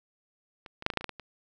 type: clicks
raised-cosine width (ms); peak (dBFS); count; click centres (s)
0.3; -28 / -25 / -8 / -13 / -29 / -9 / -25 / -15 / -22 / -26; 10; 0.662 / 0.824 / 0.864 / 0.902 / 0.937 / 0.973 / 1.01 / 1.043 / 1.093 / 1.197
effects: none